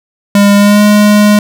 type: tone with pitch glide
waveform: square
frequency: 202.3 to 208.2 Hz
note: G#3 to G#3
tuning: -45 to +5 cents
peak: -4 dBFS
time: 0.35-1.39 s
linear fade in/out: 2 ms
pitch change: +50 cents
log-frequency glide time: 0.56-0.82 s
effects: none